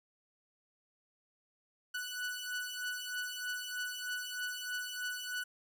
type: beating tone pair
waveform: sawtooth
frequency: 1480 / 1483.2 Hz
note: F#6 / F#6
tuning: 0 / +4 cents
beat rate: 3.2 Hz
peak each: -38 / -36 dBFS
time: 1.94-5.44 s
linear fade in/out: 10 ms
effects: none